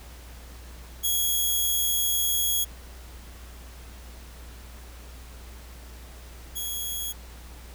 5% pulse tone pair in turn, 3322 / 3322 Hz, G#7 / G#7, 0 / 0 cents, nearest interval unison, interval 0 cents, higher neither, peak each -14 / -21 dBFS, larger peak first, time 1.03-2.65 / 6.55-7.13 s, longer first, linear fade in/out 20 ms, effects added 60 Hz sine -42 dBFS peak until 7.74 s + pink hiss -49 dBFS RMS until 7.74 s

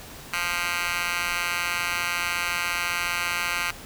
10% pulse tone with high-pass filter, 174.61 Hz, F3, in tune, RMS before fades -27 dBFS, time 0.33-3.71 s, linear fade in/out 5 ms, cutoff 1700 Hz, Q 6, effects pink hiss -42 dBFS RMS until 3.85 s

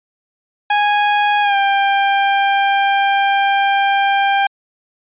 sawtooth tone with pitch glide, 827 to 793.3 Hz, G#5 to G5, -8 to +20 cents, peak -8 dBFS, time 0.7-4.47 s, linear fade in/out 5 ms, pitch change -72 cents, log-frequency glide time 1.42-1.56 s, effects resampled to 8000 Hz

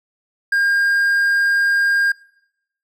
triangle tone, 1611 Hz, G6, 47 cents sharp, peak -12 dBFS, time 0.52-2.12 s, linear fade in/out 5 ms, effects noise-tail reverb RT60 0.8 s tail -22 dB re dry

